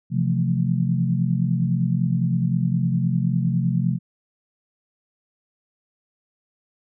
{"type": "chord", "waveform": "sine", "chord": "F major seventh", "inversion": "second", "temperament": "equal", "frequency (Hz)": [130.81, 164.81, 174.61, 220], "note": ["C3", "E3", "F3", "A3"], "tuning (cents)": [0, 0, 0, 0], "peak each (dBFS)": [-22, -27, -22, -28], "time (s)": [0.1, 3.99], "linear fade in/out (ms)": 50, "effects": []}